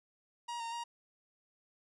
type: tone with pitch steps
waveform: 45% pulse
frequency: 949 / 923 / 942 Hz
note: A#5 / A#5 / A#5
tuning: +31 / -17 / +18 cents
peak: -38 dBFS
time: 0.48-0.84 s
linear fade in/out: 10 ms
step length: 120 ms
effects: resampled to 22050 Hz